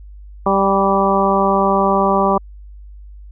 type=harmonic tone with a mistuned harmonic; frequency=196 Hz; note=G3; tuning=in tune; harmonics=1 / 2 / 3 / 4 / 5 / 6; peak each=-19 / -19 / -19 / -19 / -19 / -19 dBFS; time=0.46-2.38 s; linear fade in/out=5 ms; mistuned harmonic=6; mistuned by=-19 cents; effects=added 50 Hz sine -34 dBFS peak until 3.31 s